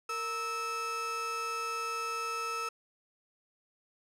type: tone pair together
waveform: 35% pulse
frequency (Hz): 462.1 / 1307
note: A#4 / E6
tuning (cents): -15 / -15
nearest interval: octave + tritone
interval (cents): 1800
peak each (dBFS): -40 / -32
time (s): 0.09-2.69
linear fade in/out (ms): 5
effects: low-pass 10000 Hz 12 dB/octave